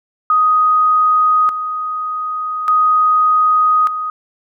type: tone with tremolo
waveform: sine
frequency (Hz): 1249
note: D#6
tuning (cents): +6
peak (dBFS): -9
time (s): 0.3-4.1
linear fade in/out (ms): 2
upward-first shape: square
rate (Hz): 0.42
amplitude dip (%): 65
effects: none